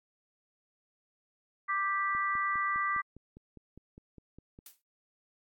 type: harmonic tone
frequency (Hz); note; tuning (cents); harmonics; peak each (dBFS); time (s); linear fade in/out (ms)
393.2; G4; +5; 3 / 4 / 5; -30 / -39 / -33; 1.68-3.02; 20
type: click train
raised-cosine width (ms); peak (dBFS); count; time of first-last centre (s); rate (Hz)
3; -37; 13; 2.15-4.589; 4.92
type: noise with exponential decay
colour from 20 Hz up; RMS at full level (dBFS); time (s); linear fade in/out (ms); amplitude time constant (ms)
blue; -44; 4.66-4.82; 2; 33
effects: AAC 64 kbps